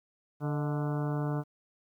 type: harmonic tone with a mistuned harmonic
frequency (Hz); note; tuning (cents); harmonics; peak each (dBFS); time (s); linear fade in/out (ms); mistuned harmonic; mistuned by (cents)
146.83; D3; 0; 1 / 2 / 3 / 4 / 5 / 6 / 7 / 8 / 9 / 10; -30 / -36 / -40 / -42 / -44 / -46 / -47 / -48 / -49 / -50; 0.4-1.44; 50; 4; +64
effects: 11-bit